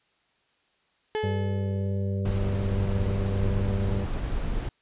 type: tone with exponential decay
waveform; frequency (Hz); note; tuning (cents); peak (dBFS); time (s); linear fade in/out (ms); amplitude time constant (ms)
35% pulse; 430.5; A4; -38; -23; 1.15-2.21; 0; 230
type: harmonic tone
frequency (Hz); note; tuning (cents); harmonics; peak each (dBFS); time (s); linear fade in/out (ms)
98; G2; 0; 1 / 2 / 4 / 5 / 6; -26 / -32 / -38 / -40 / -42; 1.23-4.05; 10
type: noise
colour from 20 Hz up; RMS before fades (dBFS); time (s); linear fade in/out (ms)
brown; -29; 2.25-4.69; 5
effects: white hiss -68 dBFS RMS until 4.81 s + resampled to 8000 Hz